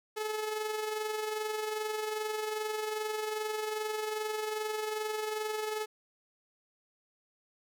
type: tone with amplitude modulation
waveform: sawtooth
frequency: 430 Hz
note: A4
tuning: 40 cents flat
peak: -27 dBFS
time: 0.16-5.86 s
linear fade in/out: 20 ms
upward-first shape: sine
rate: 22.5 Hz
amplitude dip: 45%
effects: none